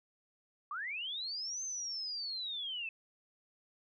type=linear two-way sweep; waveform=sine; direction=up then down; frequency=1108.7 to 6310 to 2581 Hz; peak=-37 dBFS; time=0.71-2.89 s; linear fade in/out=2 ms; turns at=1.63 s; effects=none